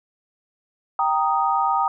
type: chord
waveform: sine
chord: Eb major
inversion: first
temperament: equal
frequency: 784 / 932.3 / 1244.5 Hz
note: G5 / Bb5 / Eb6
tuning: 0 / 0 / 0 cents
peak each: -22 dBFS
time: 0.99-1.88 s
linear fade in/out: 2 ms
effects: none